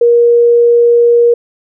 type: tone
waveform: sine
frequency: 473.6 Hz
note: A#4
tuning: 27 cents sharp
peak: -4 dBFS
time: 0.01-1.34 s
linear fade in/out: 5 ms
effects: none